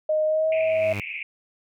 sine tone with pitch glide, 619 to 639.7 Hz, D#5 to D#5, -9 to +48 cents, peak -19 dBFS, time 0.09-0.93 s, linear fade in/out 5 ms, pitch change +57 cents, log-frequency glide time 0.26-0.53 s
sawtooth tone with exponential growth, 101.4 Hz, G#2, 41 cents flat, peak -23 dBFS, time 0.4-1 s, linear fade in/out 0 ms, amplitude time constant 130 ms
pink band-pass noise, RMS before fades -34 dBFS, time 0.52-1.23 s, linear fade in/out 2 ms, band 2200 to 2600 Hz, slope 96 dB/octave
effects none

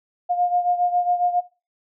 sine beating tone pair, 709 / 716.3 Hz, F5 / F5, +26 / +44 cents, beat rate 7.3 Hz, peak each -19 / -25 dBFS, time 0.29-1.41 s, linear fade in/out 20 ms, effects noise-tail reverb RT60 0.3 s tail -18 dB re dry

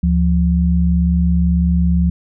sine tone pair together, 72.72 / 174.61 Hz, D2 / F3, -16 / 0 cents, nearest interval octave + minor third, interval 1516 cents, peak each -14 dBFS, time 0.03-2.1 s, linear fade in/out 5 ms, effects none

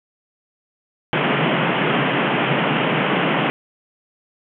pink band-pass noise, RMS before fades -19 dBFS, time 1.13-3.5 s, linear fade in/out 0 ms, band 130 to 3200 Hz, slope 96 dB/octave, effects none

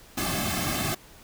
pink noise with comb filter, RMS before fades -28 dBFS, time 0.17-0.95 s, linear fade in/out 10 ms, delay 2.1 ms, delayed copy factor -0.95, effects pink hiss -51 dBFS RMS until 1.23 s

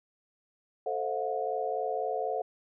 sine chord, F# half-diminished seventh, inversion first, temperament equal with one note detuned, 440 / 523.3 / 659.3 / 723.1 Hz, A4 / C5 / E5 / F#5, 0 / 0 / 0 / -40 cents, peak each -34 / -35 / -37 / -33 dBFS, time 0.86-2.42 s, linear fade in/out 5 ms, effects none

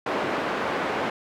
pink band-pass noise, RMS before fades -27 dBFS, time 0.06-1.1 s, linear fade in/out 5 ms, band 310 to 1800 Hz, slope 12 dB/octave, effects none

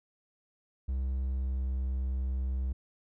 triangle tone with pitch glide, 65.41 to 64.92 Hz, C2 to C2, 0 to -13 cents, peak -27 dBFS, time 0.88-2.73 s, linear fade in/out 10 ms, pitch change -13 cents, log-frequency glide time 1.31-1.66 s, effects none

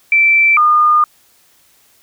sine tone pair in turn, 2334 / 1217.3 Hz, D7 / D#6, -11 / -38 cents, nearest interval major seventh, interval 1127 cents, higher first, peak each -7 dBFS, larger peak neither, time 0.12-0.57 / 0.57-1.04 s, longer second, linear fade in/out 2 ms, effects white hiss -52 dBFS RMS until 2.02 s

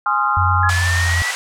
sine chord, F minor seventh, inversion first, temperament equal with one note detuned, 830.6 / 1046.5 / 1244.5 / 1376.9 Hz, Ab5 / C6 / Eb6 / F6, 0 / 0 / 0 / -25 cents, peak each -21 / -21 / -20 / -19 dBFS, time 0.06-0.7 s, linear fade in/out 2 ms
sine tone with pitch glide, 91.1 to 86.19 Hz, F#2 to F2, -26 to -22 cents, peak -16 dBFS, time 0.37-1.22 s, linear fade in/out 0 ms, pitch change -96 cents, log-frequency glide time 0.55-1.07 s
sine linear sweep, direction up, 1664 to 1978 Hz, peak -19 dBFS, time 0.63-1.31 s, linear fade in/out 2 ms
pink band-pass noise, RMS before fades -25 dBFS, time 0.69-1.35 s, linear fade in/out 0 ms, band 760 to 9200 Hz, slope 24 dB/octave
effects none

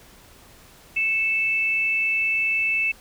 sine tone pair together, 2207 / 2637 Hz, C#7 / E7, -8 / 0 cents, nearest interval minor third, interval 308 cents, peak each -28 / -20 dBFS, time 0.96-2.92 s, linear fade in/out 10 ms, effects pink hiss -50 dBFS RMS until 3 s

